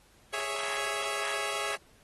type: chord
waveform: 10% pulse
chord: C# minor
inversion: second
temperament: equal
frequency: 415.3 / 554.4 / 659.3 Hz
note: G#4 / C#5 / E5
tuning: 0 / 0 / 0 cents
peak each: -28 dBFS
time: 0.33-1.76 s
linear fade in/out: 10 ms
effects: pink hiss -62 dBFS RMS until 2.03 s + AAC 32 kbps